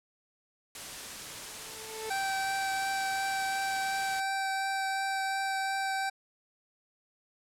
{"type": "noise", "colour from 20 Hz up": "white", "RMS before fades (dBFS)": -41, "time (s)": [0.75, 4.2], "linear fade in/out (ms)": 2}
{"type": "tone with exponential growth", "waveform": "30% pulse", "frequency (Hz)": 440, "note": "A4", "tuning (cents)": 0, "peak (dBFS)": -32, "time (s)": [1.27, 2.1], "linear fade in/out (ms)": 5, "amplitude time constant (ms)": 180}
{"type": "tone with vibrato", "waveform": "25% pulse", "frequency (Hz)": 776, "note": "G5", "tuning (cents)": -18, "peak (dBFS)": -26, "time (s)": [2.1, 6.1], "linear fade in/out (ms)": 10, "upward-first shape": "triangle", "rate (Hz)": 2.8, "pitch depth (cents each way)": 9}
{"effects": ["low-pass 10000 Hz 12 dB/octave"]}